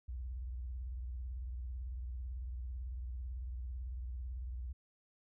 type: tone with vibrato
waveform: sine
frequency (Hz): 61.9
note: B1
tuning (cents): +5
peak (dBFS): -39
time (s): 0.08-4.73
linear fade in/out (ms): 10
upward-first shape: triangle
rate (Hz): 18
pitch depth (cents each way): 250
effects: none